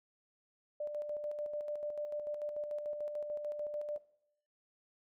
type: tone with tremolo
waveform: sine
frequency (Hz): 593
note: D5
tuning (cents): +17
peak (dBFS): -35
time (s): 0.8-3.98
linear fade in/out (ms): 5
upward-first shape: square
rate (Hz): 6.8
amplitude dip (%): 45
effects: noise-tail reverb RT60 0.7 s tail -17 dB re dry